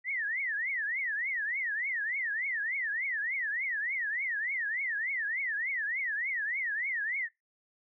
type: tone with vibrato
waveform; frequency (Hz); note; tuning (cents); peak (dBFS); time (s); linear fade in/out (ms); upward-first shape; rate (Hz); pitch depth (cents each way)
sine; 1908; A#6; +40; -30; 0.04-7.29; 50; triangle; 3.4; 290
effects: noise-tail reverb RT60 0.2 s tail -24 dB re dry